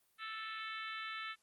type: harmonic tone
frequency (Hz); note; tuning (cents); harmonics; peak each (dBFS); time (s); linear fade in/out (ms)
440; A4; 0; 3 / 4 / 5 / 6 / 7 / 8 / 9; -45 / -47 / -49 / -51 / -52 / -53 / -54; 0.18-1.36; 50
effects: white hiss -75 dBFS RMS until 1.42 s + Opus 32 kbps